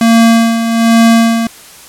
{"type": "tone with tremolo", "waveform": "square", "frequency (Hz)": 228.9, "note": "A#3", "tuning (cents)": -31, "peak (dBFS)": -4, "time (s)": [0.01, 1.47], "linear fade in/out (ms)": 2, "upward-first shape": "sine", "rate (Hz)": 1.2, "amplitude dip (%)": 60, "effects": ["white hiss -35 dBFS RMS until 1.88 s", "low-pass 12000 Hz 12 dB/octave"]}